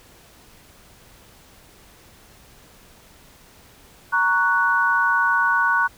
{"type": "chord", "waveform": "sine", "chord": "F# major", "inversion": "first", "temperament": "equal with one note detuned", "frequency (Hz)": [932.3, 1116.4, 1480], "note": ["A#5", "C#6", "F#6"], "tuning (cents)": [0, 12, 0], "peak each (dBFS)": [-23, -22, -18], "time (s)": [4.12, 5.88], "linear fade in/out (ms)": 20, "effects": ["pink hiss -50 dBFS RMS until 5.97 s"]}